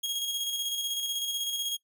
sawtooth tone with tremolo, 3279 Hz, G#7, 23 cents flat, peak -25 dBFS, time 0.03-1.77 s, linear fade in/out 10 ms, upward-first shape square, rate 16 Hz, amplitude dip 35%, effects noise-tail reverb RT60 0.1 s tail -21 dB re dry

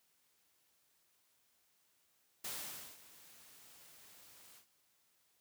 white noise with ADSR envelope, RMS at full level -42 dBFS, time 2.44-4.66 s, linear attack 9 ms, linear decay 520 ms, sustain -18 dB, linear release 95 ms, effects white hiss -75 dBFS RMS until 5.4 s + high-pass 60 Hz 12 dB/octave

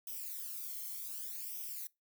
violet noise with flanger, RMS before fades -43 dBFS, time 0.07-1.87 s, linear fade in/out 2 ms, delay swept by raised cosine 0.35 to 0.95 ms, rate 0.66 Hz, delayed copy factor +1, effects noise-tail reverb RT60 0.2 s tail -22 dB re dry

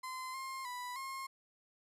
35% pulse tone with pitch steps, 1031 / 1061 / 988 / 1071 Hz, C6 / C6 / B5 / C6, -26 / +24 / 0 / +40 cents, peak -39 dBFS, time 0.03-1.27 s, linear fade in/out 10 ms, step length 310 ms, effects resampled to 32000 Hz

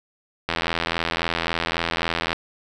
click train, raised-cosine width 0.3 ms, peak -6 dBFS, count 155, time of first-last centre 0.49-2.33 s, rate 83.7 Hz, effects none

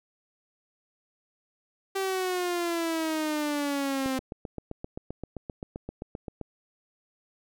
sawtooth exponential sweep, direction down, 390 to 260.2 Hz, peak -23 dBFS, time 1.95-4.19 s, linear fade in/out 10 ms
click train, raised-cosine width 2 ms, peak -22 dBFS, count 19, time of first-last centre 4.06-6.413 s, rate 7.65 Hz
effects none

